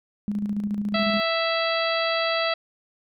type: tone with tremolo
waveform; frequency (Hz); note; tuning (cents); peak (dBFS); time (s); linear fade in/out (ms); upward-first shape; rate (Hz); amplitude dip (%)
sine; 206.2; G#3; -12; -22; 0.28-1.2; 0; square; 14; 45
type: harmonic tone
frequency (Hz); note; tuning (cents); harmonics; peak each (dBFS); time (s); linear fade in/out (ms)
660; E5; +2; 1 / 2 / 3 / 4 / 5 / 6 / 7; -25 / -28 / -30 / -31 / -32 / -33 / -33; 0.94-2.54; 5
effects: none